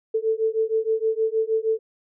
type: beating tone pair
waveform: sine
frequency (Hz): 440 / 446.4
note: A4 / A4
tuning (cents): 0 / +25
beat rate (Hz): 6.4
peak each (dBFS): -23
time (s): 0.14-1.79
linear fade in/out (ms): 10
effects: none